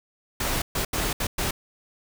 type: noise bursts at uneven times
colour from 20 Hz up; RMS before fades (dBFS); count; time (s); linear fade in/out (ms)
pink; -26; 5; 0.4-0.62 / 0.75-0.85 / 0.93-1.13 / 1.2-1.27 / 1.38-1.51; 5
effects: none